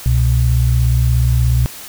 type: tone pair together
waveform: sine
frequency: 65.41 / 122.27 Hz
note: C2 / B2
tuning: 0 / -17 cents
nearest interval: major seventh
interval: 1083 cents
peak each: -13 dBFS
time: 0.06-1.66 s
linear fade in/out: 0 ms
effects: white hiss -33 dBFS RMS until 1.88 s